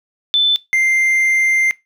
sine / triangle tone pair in turn, 3520 / 2093 Hz, A7 / C7, 0 / 0 cents, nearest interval major sixth, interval 900 cents, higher first, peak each -10 dBFS, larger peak neither, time 0.34-0.56 / 0.73-1.71 s, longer second, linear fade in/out 0 ms, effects noise-tail reverb RT60 0.2 s tail -20 dB re dry

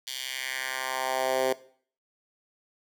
10% pulse tone with high-pass filter sweep, 130.81 Hz, C3, in tune, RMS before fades -30 dBFS, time 0.07-1.53 s, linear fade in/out 2 ms, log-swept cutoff 3700 to 430 Hz, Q 1.8, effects noise-tail reverb RT60 0.5 s tail -18 dB re dry

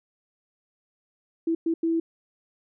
sine tone bursts at uneven times, 329.6 Hz, E4, in tune, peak -21 dBFS, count 3, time 1.47-1.55 / 1.66-1.74 / 1.83-2 s, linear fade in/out 5 ms, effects none

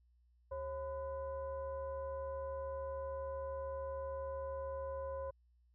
sine tone with frequency modulation, 541 Hz, C#5, 42 cents flat, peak -39 dBFS, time 0.51-5.31 s, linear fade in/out 10 ms, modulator 468 Hz, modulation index 0.76, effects added 60 Hz sine -67 dBFS peak until 5.74 s

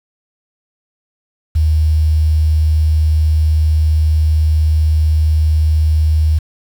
sine tone with quantisation, 77.8 Hz, D#2, in tune, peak -9 dBFS, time 1.55-6.39 s, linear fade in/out 10 ms, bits 6, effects none

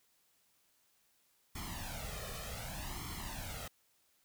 pink noise with flanger, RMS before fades -43 dBFS, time 1.55-3.68 s, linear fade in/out 5 ms, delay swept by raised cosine 0.93 to 1.66 ms, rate 0.66 Hz, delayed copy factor +0.8, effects white hiss -73 dBFS RMS until 4.24 s

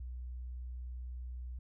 sine tone, 61.74 Hz, B1, in tune, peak -40 dBFS, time 0-1.59 s, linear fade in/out 5 ms, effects none

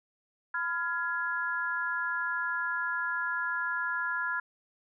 sine chord, F diminished, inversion second, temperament just, 1005.8 / 1396.9 / 1676.3 Hz, Cb6 / F6 / Ab6, +31 / 0 / +16 cents, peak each -36 / -32 / -33 dBFS, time 0.54-4.4 s, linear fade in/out 5 ms, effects none

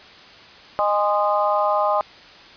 harmonic tone with a mistuned harmonic, 205.4 Hz, G#3, 19 cents flat, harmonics 3 / 4 / 5 / 6, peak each -21 / -22 / -23 / -24 dBFS, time 0.79-2.01 s, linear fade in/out 0 ms, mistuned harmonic 5, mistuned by +23 cents, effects white hiss -44 dBFS RMS until 2.56 s + resampled to 11025 Hz

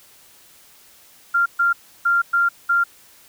sine tone bursts at uneven times, 1390 Hz, F6, 9 cents flat, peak -14 dBFS, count 5, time 1.34-1.46 / 1.59-1.73 / 2.05-2.22 / 2.33-2.49 / 2.69-2.84 s, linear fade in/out 10 ms, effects white hiss -50 dBFS RMS until 3.28 s

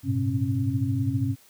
sine tone cluster, 100.6 / 113 / 128.1 / 271.4 Hz, G2 / A2 / C3 / C#4, +45 / +47 / -36 / -36 cents, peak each -28 dBFS, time 0.03-1.36 s, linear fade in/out 50 ms, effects white hiss -56 dBFS RMS until 1.49 s

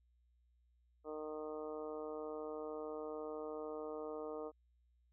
harmonic tone, 153.7 Hz, D#3, 21 cents flat, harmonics 2 / 3 / 4 / 5 / 6 / 7 / 8, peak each -50 / -44 / -49 / -55 / -58 / -57 / -55 dBFS, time 1.04-4.52 s, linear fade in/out 50 ms, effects added 60 Hz sine -70 dBFS peak until 5.12 s

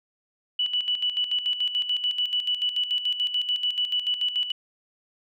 sine tone with tremolo, 2960 Hz, F#7, in tune, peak -21 dBFS, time 0.59-4.52 s, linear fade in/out 5 ms, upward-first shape square, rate 6.9 Hz, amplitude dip 65%, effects none

